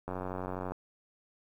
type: click train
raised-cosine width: 1 ms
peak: -23 dBFS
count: 60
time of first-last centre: 0.08-0.72 s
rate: 92.2 Hz
effects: 10-bit